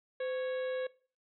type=harmonic tone with a mistuned harmonic; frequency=553 Hz; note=C#5; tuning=4 cents flat; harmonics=1 / 2 / 3 / 4 / 5 / 6 / 7; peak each=-33 / -51 / -45 / -51 / -56 / -57 / -55 dBFS; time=0.2-0.87 s; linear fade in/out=5 ms; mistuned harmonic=1; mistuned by=-130 cents; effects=noise-tail reverb RT60 0.4 s tail -20 dB re dry